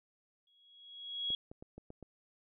sine tone with exponential growth, 3322 Hz, G#7, in tune, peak -30 dBFS, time 0.47-1.35 s, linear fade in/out 2 ms, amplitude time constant 190 ms
clicks, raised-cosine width 2 ms, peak -35 dBFS, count 6, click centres 1.304 / 1.515 / 1.625 / 1.78 / 1.904 / 2.027 s
effects none

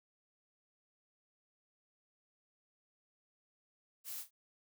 blue noise with echo, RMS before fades -44 dBFS, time 4.04-4.25 s, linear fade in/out 50 ms, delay 30 ms, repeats 2, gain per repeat -10 dB, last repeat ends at 4.31 s, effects none

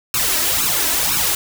white noise with flanger, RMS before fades -18 dBFS, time 0.14-1.35 s, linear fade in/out 2 ms, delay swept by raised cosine 0.74 to 3.14 ms, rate 2 Hz, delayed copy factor +1, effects none

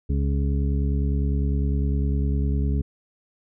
harmonic tone, 69.9 Hz, C#2, 15 cents sharp, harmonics 1 / 2 / 3 / 4 / 6, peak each -21 / -27 / -31 / -33 / -37 dBFS, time 0.09-2.82 s, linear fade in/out 10 ms, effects none

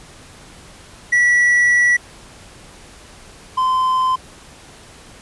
triangle tone pair in turn, 1945 / 1030.9 Hz, B6 / C6, -27 / -26 cents, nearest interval major seventh, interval 1099 cents, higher first, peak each -9 / -12 dBFS, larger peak first, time 1.12-1.97 / 3.57-4.16 s, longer first, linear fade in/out 10 ms, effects pink hiss -42 dBFS RMS until 5.21 s + resampled to 24000 Hz

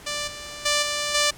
5% pulse tone with level steps, 589 Hz, D5, 5 cents sharp, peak -15 / -24 / -8 / -13 / -7 dBFS, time 0.06-1.31 s, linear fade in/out 10 ms, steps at 0.27 / 0.65 / 0.82 / 1.14 s, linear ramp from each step 10 ms, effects pink hiss -45 dBFS RMS until 1.37 s + low-pass 12000 Hz 12 dB/octave

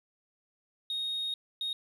sine tone bursts at uneven times, 3729 Hz, A#7, in tune, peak -29 dBFS, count 2, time 0.9-1.34 / 1.61-1.73 s, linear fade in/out 2 ms, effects tanh soft clip ceiling -29 dBFS + 11-bit

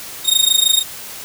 sawtooth tone with amplitude modulation, 3708 Hz, A#7, 10 cents flat, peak -5 dBFS, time 0.24-0.84 s, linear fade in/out 50 ms, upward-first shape sine, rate 26.3 Hz, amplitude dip 85%, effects white hiss -32 dBFS RMS until 1.24 s

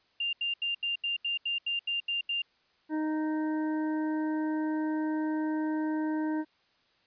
sine tone bursts, 2794 Hz, F7, in tune, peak -28 dBFS, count 11, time 0.2-2.42 s, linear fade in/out 5 ms, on 130 ms, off 79 ms
harmonic tone, 310 Hz, D#4, 6 cents flat, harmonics 1 / 2 / 3 / 5 / 6, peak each -28 / -42 / -40 / -45 / -51 dBFS, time 2.89-6.45 s, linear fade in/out 50 ms
effects white hiss -68 dBFS RMS until 7.06 s + resampled to 11025 Hz

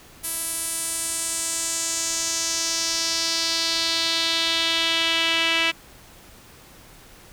sawtooth tone with band-pass filter sweep, 329.6 Hz, E4, in tune, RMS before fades -24 dBFS, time 0.23-5.72 s, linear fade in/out 20 ms, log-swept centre 11000 to 2700 Hz, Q 2.8, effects pink hiss -48 dBFS RMS until 7.32 s

